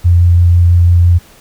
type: tone with vibrato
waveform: sine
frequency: 87 Hz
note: F2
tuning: 6 cents flat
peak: -4 dBFS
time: 0.04-1.19 s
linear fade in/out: 20 ms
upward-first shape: square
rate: 6 Hz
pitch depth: 9 cents each way
effects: pink hiss -42 dBFS RMS until 1.4 s